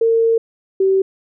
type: tone pair in turn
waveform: sine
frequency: 455.6 / 384.2 Hz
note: A#4 / G4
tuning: -40 / -35 cents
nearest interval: minor third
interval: 295 cents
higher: first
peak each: -11 dBFS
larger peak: neither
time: 0.01-0.38 / 0.8-1.02 s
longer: first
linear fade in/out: 5 ms
effects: none